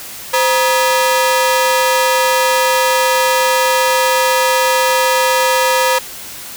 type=ring-modulated tone; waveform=sawtooth; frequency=736 Hz; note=F#5; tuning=9 cents flat; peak=-4 dBFS; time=0.33-5.99 s; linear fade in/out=10 ms; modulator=218 Hz; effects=white hiss -30 dBFS RMS until 6.56 s